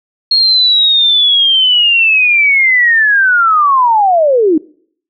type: linear sweep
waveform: sine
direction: down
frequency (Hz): 4293 to 293.5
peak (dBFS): -6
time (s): 0.31-4.58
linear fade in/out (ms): 5
effects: noise-tail reverb RT60 0.6 s tail -24 dB re dry